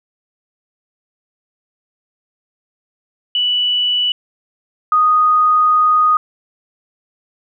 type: tone pair in turn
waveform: sine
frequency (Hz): 2960 / 1241.3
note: F#7 / D#6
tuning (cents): 0 / -4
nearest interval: octave + minor third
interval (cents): 1504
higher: first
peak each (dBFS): -13 / -9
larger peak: second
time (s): 3.35-4.12 / 4.92-6.17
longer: second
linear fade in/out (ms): 2
effects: none